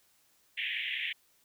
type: band-pass noise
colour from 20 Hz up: pink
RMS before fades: -35 dBFS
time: 0.57-1.13 s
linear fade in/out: 10 ms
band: 1800 to 3400 Hz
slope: 96 dB/octave
effects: white hiss -68 dBFS RMS until 1.44 s